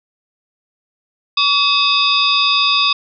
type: tone cluster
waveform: sine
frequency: 1136 / 2582 / 3523 / 3728 / 4882 Hz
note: C#6 / E7 / A7 / A#7 / D#8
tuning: +42 / -37 / +1 / -1 / -34 cents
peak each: -18 dBFS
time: 1.37-2.93 s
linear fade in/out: 5 ms
effects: none